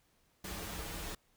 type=noise with comb filter; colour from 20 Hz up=pink; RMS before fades=-42 dBFS; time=0.44-1.15 s; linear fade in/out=5 ms; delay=7.9 ms; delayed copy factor=-0.95; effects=pink hiss -72 dBFS RMS until 1.36 s